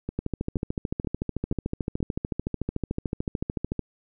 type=two click trains; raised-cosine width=3 ms; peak=-14 / -17 dBFS; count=50 / 5; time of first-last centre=0.19-3.793 / 0.09-2.004 s; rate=13.6 / 2.09 Hz; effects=none